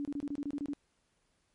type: tone bursts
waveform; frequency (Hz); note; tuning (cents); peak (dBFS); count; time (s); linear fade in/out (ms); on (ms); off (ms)
sine; 287; D4; -40; -33; 10; 0-0.734; 0; 50; 26
effects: pink hiss -75 dBFS RMS until 1.54 s + MP3 48 kbps